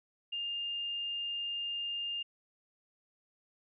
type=tone; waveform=sine; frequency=2811 Hz; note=F7; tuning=11 cents sharp; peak=-34 dBFS; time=0.32-2.23 s; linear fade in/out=10 ms; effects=none